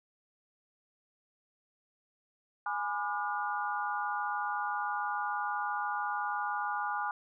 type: chord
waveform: sine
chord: G# diminished seventh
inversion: none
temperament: just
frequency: 830.6 / 996.7 / 1196.1 / 1435.3 Hz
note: G#5 / B5 / D6 / F6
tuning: 0 / +16 / +31 / +47 cents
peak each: -35 / -39 / -37 / -37 dBFS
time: 2.66-7.11 s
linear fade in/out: 2 ms
effects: none